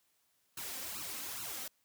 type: noise with flanger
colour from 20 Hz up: white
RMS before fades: -42 dBFS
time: 0.57-1.68 s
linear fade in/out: 5 ms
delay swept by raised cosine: 0.72 to 3.92 ms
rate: 2.4 Hz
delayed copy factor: +0.85
effects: white hiss -75 dBFS RMS until 1.84 s + high-pass 60 Hz 12 dB/octave